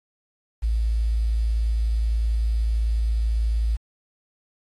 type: tone with quantisation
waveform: sine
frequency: 55.4 Hz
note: A1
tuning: 13 cents sharp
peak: -19 dBFS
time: 0.62-3.77 s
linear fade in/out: 20 ms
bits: 8
effects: AAC 32 kbps